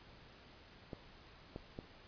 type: clicks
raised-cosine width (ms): 2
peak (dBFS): -30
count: 3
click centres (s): 0.932 / 1.561 / 1.789
effects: pink hiss -59 dBFS RMS until 2.07 s + resampled to 11025 Hz